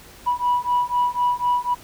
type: beating tone pair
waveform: sine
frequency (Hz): 977 / 981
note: B5 / B5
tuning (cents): -19 / -12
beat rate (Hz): 4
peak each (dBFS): -20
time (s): 0.26-1.75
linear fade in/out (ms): 20
effects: tanh soft clip ceiling -13 dBFS + pink hiss -45 dBFS RMS until 1.83 s